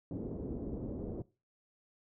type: low-pass noise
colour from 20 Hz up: white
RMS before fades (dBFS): -40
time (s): 0.11-1.22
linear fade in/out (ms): 2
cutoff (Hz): 410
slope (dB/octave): 24
effects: noise-tail reverb RT60 0.3 s tail -20 dB re dry